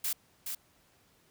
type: noise with echo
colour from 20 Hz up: blue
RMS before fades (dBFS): -32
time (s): 0.04-0.13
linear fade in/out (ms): 5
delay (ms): 420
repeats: 1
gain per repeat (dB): -5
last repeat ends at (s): 0.55
effects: pink hiss -66 dBFS RMS until 1.3 s + high-pass 60 Hz 12 dB/octave